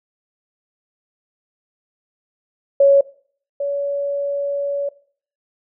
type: tone pair in turn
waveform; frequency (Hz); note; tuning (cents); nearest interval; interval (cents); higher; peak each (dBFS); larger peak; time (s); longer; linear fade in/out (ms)
sine; 557 / 565.8; C#5 / C#5; +8 / +35; unison; 27; second; -8 / -19; first; 2.8-3.01 / 3.6-4.89; second; 5
effects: noise-tail reverb RT60 0.5 s tail -20 dB re dry